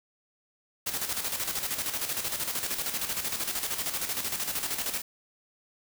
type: noise with tremolo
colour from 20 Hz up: white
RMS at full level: -30 dBFS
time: 0.86-5.02 s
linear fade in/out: 10 ms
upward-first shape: square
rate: 13 Hz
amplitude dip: 55%
effects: none